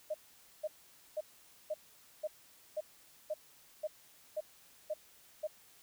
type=tone bursts; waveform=sine; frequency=615 Hz; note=D#5; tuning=20 cents flat; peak=-33 dBFS; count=11; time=0.1-5.473 s; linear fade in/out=10 ms; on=43 ms; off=490 ms; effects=white hiss -62 dBFS RMS until 5.82 s